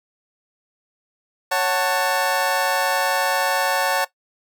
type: chord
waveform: 25% pulse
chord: F# minor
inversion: second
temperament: just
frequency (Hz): 555 / 740 / 888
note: C#5 / F#5 / A5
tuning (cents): +2 / 0 / +16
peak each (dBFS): -19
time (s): 1.51-4.05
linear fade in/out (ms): 10
effects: noise-tail reverb RT60 0.1 s tail -17 dB re dry